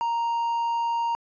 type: tone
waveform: triangle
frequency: 932 Hz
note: A#5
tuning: 1 cent flat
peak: -21 dBFS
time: 0.01-1.15 s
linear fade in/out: 0 ms
effects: resampled to 16000 Hz